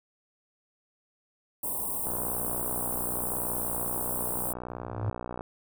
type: band-stop noise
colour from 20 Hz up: white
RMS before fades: -32 dBFS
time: 1.63-4.53 s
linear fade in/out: 5 ms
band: 1100 to 8200 Hz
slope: 96 dB/octave
type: click train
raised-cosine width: 1 ms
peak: -22 dBFS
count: 204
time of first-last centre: 2.07-5.409 s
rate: 60.8 Hz
type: tone with exponential growth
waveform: triangle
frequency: 103.83 Hz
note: G#2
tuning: in tune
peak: -22 dBFS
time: 4.69-5.1 s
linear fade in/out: 5 ms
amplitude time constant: 89 ms
effects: none